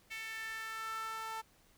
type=tone with high-pass filter sweep; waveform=sawtooth; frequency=444.2 Hz; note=A4; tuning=16 cents sharp; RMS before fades=-42 dBFS; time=0.1-1.42 s; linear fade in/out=20 ms; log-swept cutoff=2200 to 1000 Hz; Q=4.6; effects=pink hiss -67 dBFS RMS until 1.77 s